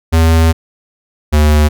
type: tone pair in turn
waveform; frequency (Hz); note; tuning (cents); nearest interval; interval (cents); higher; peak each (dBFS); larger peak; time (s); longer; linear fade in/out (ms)
square; 81.5 / 75.4; E2 / D2; -19 / +46; minor second; 135; first; -7; neither; 0.12-0.53 / 1.32-1.69; first; 20
effects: none